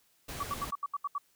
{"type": "noise", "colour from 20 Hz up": "pink", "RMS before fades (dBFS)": -41, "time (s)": [0.28, 0.71], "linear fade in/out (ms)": 10}
{"type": "tone bursts", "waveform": "sine", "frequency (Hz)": 1142, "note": "D6", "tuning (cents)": -49, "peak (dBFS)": -30, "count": 8, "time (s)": [0.4, 1.182], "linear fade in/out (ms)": 5, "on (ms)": 33, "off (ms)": 74}
{"effects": ["white hiss -69 dBFS RMS until 1.35 s"]}